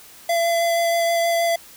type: tone with vibrato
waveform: square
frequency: 677 Hz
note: E5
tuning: 46 cents sharp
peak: -18 dBFS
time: 0.29-1.56 s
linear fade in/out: 5 ms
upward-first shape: sine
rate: 6.3 Hz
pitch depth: 10 cents each way
effects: white hiss -45 dBFS RMS until 1.76 s